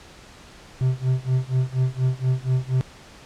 triangle tone with tremolo, 129.1 Hz, C3, 23 cents flat, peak -14 dBFS, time 0.81-2.81 s, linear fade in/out 0 ms, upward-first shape sine, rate 4.2 Hz, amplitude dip 95%, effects pink hiss -46 dBFS RMS until 3.25 s + low-pass 7000 Hz 12 dB/octave

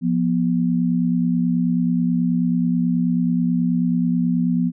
sine tone pair together, 174.61 / 243.9 Hz, F3 / B3, 0 / -21 cents, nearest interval tritone, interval 579 cents, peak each -19 dBFS, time 0.01-4.72 s, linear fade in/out 50 ms, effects none

